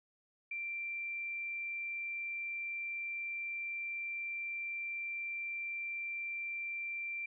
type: tone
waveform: sine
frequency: 2357 Hz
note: D7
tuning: 6 cents sharp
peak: -37 dBFS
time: 0.51-7.26 s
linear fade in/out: 5 ms
effects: none